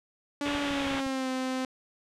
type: tone with pitch glide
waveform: sawtooth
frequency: 287.5 to 259.1 Hz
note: D4 to C4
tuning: -37 to -17 cents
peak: -25 dBFS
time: 0.41-1.65 s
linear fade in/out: 2 ms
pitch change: -180 cents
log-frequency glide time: 0.59-1.29 s
type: low-pass noise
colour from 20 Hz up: white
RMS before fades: -36 dBFS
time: 0.45-1.01 s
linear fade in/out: 10 ms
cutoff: 3700 Hz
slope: 96 dB/octave
type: clicks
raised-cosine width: 5 ms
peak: -32 dBFS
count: 7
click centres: 0.551 / 0.709 / 0.806 / 0.87 / 0.913 / 0.948 / 1.065 s
effects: low-pass 8000 Hz 12 dB/octave